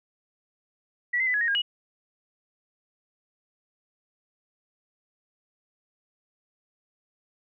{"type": "tone with pitch steps", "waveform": "sine", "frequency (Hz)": [1948, 2067, 1997, 1682, 1863, 1622, 2907], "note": ["B6", "C7", "B6", "G#6", "A#6", "G#6", "F#7"], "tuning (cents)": [-24, -22, 19, 22, -2, -41, -31], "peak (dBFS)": -22, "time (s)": [1.13, 1.62], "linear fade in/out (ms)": 10, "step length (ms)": 70, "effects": []}